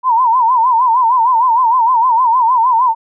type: tone with vibrato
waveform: sine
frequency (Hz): 963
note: B5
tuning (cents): -44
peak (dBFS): -8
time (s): 0.03-2.95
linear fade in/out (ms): 50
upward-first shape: sine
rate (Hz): 6.5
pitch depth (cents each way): 130
effects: none